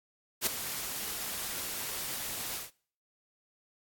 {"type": "noise with ADSR envelope", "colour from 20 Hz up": "white", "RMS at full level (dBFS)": -26, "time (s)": [0.41, 2.71], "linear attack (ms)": 57, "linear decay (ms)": 9, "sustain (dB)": -11, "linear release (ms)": 150, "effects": ["noise-tail reverb RT60 0.5 s tail -23 dB re dry", "AAC 64 kbps"]}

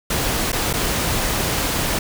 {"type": "noise with dropouts", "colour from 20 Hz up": "pink", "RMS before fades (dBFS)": -21, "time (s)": [0.1, 1.99], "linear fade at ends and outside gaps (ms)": 5, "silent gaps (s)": [[0.52, 0.528], [0.73, 0.736]], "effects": []}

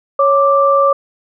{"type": "tone pair together", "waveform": "sine", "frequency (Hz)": [554.4, 1174.7], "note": ["C#5", "D6"], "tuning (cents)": [0, 0], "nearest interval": "octave + minor second", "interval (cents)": 1300, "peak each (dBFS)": -11, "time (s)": [0.19, 0.93], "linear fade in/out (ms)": 5, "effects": []}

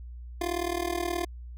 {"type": "tone with amplitude modulation", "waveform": "25% pulse", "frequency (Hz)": 348.7, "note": "F4", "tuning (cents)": -3, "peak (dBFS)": -21, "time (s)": [0.41, 1.25], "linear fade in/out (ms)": 5, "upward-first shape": "sine", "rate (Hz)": 38.9, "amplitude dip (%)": 85, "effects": ["added 60 Hz sine -39 dBFS peak until 1.57 s"]}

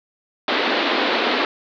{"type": "band-pass noise", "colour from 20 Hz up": "pink", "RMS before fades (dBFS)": -20, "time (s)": [0.48, 1.45], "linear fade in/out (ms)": 2, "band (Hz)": [250, 4300], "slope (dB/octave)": 48, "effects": []}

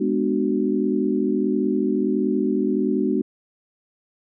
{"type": "chord", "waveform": "sine", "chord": "G# half-diminished seventh", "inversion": "none", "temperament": "just", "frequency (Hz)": [207.7, 249.2, 299, 373.8], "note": ["G#3", "B3", "D4", "F#4"], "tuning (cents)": [0, 16, 31, 18], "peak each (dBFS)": -24, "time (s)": [0, 3.22], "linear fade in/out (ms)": 10, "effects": []}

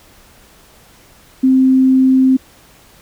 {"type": "tone", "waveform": "sine", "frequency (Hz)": 261.6, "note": "C4", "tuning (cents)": 0, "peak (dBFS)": -7, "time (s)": [1.43, 2.37], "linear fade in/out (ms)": 10, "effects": ["pink hiss -46 dBFS RMS until 3.01 s"]}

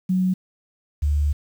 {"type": "tone pair in turn", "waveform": "sine", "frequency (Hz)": [185, 73.42], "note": ["F#3", "D2"], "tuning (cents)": [0, 0], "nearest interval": "octave + major third", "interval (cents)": 1600, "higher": "first", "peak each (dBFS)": -17, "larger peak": "neither", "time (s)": [[0.09, 0.34], [1.02, 1.33]], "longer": "second", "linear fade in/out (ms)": 10, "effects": ["8-bit"]}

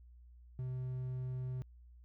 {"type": "tone", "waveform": "triangle", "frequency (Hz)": 127.8, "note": "C3", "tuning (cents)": -40, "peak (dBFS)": -35, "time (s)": [0.59, 1.62], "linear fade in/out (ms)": 0, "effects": ["added 60 Hz sine -55 dBFS peak until 2.04 s"]}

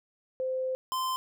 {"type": "tone pair in turn", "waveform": ["sine", "square"], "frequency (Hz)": [518, 1036], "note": ["C5", "C6"], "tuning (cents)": [-17, -17], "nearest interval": "octave", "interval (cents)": 1200, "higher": "second", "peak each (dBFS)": [-28, -29], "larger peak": "first", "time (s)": [[0.4, 0.75], [0.92, 1.16]], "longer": "first", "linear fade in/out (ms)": 0, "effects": []}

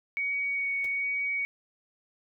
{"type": "tone with vibrato", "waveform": "sine", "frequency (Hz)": 2242, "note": "C#7", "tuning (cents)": 19, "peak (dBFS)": -27, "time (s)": [0.17, 1.45], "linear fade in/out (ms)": 0, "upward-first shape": "sine", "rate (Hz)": 1.2, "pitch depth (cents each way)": 10}
{"type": "noise with exponential decay", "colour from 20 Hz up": "pink", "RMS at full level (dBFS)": -43, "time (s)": [0.84, 0.91], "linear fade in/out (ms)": 2, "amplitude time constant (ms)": 15}
{"effects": []}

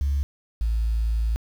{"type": "tone pair in turn", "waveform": "sine", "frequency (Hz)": [70.2, 55.72], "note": ["C#2", "A1"], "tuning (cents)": [22, 23], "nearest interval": "major third", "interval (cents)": 399, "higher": "first", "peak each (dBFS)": -19, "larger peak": "neither", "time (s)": [[0.01, 0.23], [0.61, 1.36]], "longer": "second", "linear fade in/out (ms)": 0, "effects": ["tanh soft clip ceiling -17 dBFS", "8-bit"]}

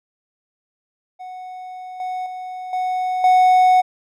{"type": "tone with level steps", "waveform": "triangle", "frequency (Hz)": 738, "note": "F#5", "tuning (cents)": -5, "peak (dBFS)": [-29, -21, -26, -17, -8], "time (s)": [1.19, 3.82], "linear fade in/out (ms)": 20, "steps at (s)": [2, 2.26, 2.73, 3.24], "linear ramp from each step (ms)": 2, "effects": []}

